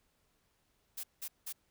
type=noise bursts; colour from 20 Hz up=blue; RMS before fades=-41 dBFS; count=3; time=0.97-1.528 s; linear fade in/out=10 ms; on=66 ms; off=180 ms; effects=pink hiss -75 dBFS RMS until 1.7 s